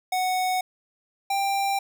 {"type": "tone pair in turn", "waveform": "square", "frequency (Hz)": [740, 789.9], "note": ["F#5", "G5"], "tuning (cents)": [0, 13], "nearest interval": "minor second", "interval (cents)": 113, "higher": "second", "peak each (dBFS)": -23, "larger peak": "neither", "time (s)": [[0.12, 0.61], [1.3, 1.79]], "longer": "neither", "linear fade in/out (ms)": 5, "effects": []}